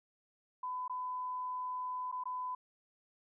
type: tone with dropouts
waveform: sine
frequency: 1005 Hz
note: B5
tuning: 30 cents sharp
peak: -36 dBFS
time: 0.63-2.55 s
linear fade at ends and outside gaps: 5 ms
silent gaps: 0.88-0.896 / 2.116-2.124 / 2.238-2.255 s
effects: none